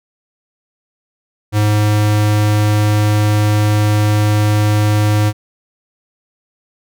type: tone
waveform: square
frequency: 105.3 Hz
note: G#2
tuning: 24 cents sharp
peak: -11 dBFS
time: 1.52-5.33 s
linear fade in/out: 50 ms
effects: none